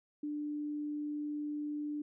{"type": "tone", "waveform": "sine", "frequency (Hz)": 296.4, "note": "D4", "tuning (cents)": 16, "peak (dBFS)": -35, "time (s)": [0.23, 2.02], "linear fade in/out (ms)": 5, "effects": []}